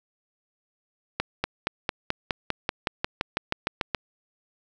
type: accelerating click train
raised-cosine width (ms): 0.3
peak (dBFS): -8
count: 16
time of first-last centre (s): 1.2-3.947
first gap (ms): 240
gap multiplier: 0.96
effects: none